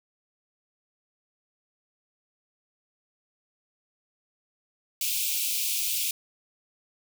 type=high-pass noise; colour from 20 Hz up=white; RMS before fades=-28 dBFS; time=5.01-6.11 s; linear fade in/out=2 ms; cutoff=2300 Hz; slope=96 dB/octave; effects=none